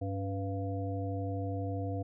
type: harmonic tone with a mistuned harmonic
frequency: 98.5 Hz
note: G2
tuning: 9 cents sharp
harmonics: 1 / 3 / 5 / 7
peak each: -34 / -39 / -41 / -42 dBFS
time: 0.01-2.03 s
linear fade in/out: 10 ms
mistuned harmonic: 3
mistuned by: -73 cents
effects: none